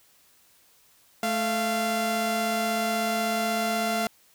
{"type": "tone pair together", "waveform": "sawtooth", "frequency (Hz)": [217.9, 690], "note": ["A3", "F5"], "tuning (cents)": [-17, -21], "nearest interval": "octave + minor sixth", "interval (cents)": 1996, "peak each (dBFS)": [-25, -22], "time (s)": [1.23, 4.07], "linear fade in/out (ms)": 2, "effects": ["white hiss -60 dBFS RMS until 4.34 s"]}